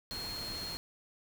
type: tone in noise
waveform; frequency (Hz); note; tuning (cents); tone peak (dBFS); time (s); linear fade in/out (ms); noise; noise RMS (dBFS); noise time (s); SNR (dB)
sine; 4252; C8; +27; -39; 0.11-0.77; 0; pink; -44; 0.11-0.77; +2
effects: none